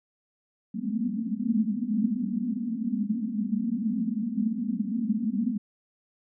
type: band-pass noise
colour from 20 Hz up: pink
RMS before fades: -28 dBFS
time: 0.74-5.58 s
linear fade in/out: 10 ms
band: 200 to 250 Hz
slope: 96 dB/octave
effects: none